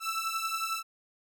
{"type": "beating tone pair", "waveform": "sawtooth", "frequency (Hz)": [1319, 1330], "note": ["E6", "E6"], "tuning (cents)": [1, 15], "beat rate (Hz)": 11, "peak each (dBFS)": -30, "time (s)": [0, 0.83], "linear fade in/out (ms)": 50, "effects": []}